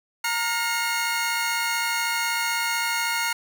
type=tone cluster; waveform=sawtooth; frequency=926 / 1417 / 2162 Hz; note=A#5 / F6 / C#7; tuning=-12 / +25 / -44 cents; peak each=-24 dBFS; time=0.24-3.33 s; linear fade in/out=5 ms; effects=none